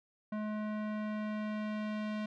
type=tone with low-pass filter sweep; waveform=square; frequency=212.9 Hz; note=G#3; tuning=43 cents sharp; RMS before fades=-37 dBFS; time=0.32-2.26 s; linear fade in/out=5 ms; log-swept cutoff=1500 to 3200 Hz; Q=1; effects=none